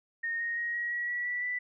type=tone with pitch steps; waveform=sine; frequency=1846 / 1864.2 / 1882.6 / 1901.2 / 1920 / 1938.9 / 1958 / 1977.4 Hz; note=A#6 / A#6 / A#6 / A#6 / B6 / B6 / B6 / B6; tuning=-17 / 0 / +17 / +34 / -49 / -32 / -15 / +2 cents; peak=-30 dBFS; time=0.23-1.59 s; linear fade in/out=10 ms; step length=170 ms; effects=none